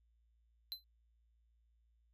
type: tone with exponential decay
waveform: square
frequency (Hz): 4059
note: B7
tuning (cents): +47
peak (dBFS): -37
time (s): 0.72-0.84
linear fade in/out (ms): 0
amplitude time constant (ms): 24
effects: added 57 Hz sine -70 dBFS peak until 2.13 s